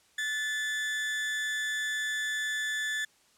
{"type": "tone with amplitude modulation", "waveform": "35% pulse", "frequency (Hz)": 1743, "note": "A6", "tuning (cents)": -17, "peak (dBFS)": -26, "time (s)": [0.18, 3.05], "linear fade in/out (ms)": 5, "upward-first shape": "sine", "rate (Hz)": 278, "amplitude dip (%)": 35, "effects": ["white hiss -64 dBFS RMS until 3.37 s", "low-pass 9000 Hz 12 dB/octave"]}